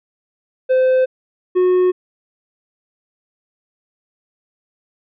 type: tone pair in turn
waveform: triangle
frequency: 516 / 364.9 Hz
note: C5 / F#4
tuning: -24 / -24 cents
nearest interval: tritone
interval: 600 cents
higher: first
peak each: -9 dBFS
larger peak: neither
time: 0.69-1.06 / 1.55-1.92 s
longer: neither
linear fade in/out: 20 ms
effects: resampled to 8000 Hz